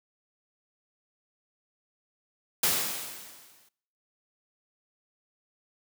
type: noise with exponential decay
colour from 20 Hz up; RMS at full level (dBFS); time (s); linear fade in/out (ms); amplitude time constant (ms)
white; -23; 2.63-3.69; 5; 230
effects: noise-tail reverb RT60 0.7 s tail -24 dB re dry + high-pass 100 Hz 12 dB/octave